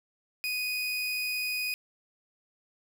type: tone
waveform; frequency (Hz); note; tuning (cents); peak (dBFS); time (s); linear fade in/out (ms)
30% pulse; 2489; D#7; 0; -27; 0.44-1.74; 0
effects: none